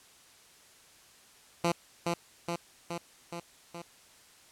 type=tone with echo; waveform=10% pulse; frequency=171 Hz; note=F3; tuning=36 cents flat; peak=-17 dBFS; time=1.64-1.72 s; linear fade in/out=5 ms; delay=420 ms; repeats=5; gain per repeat=-3 dB; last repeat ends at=3.82 s; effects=white hiss -58 dBFS RMS until 4.51 s + low-pass 10000 Hz 12 dB/octave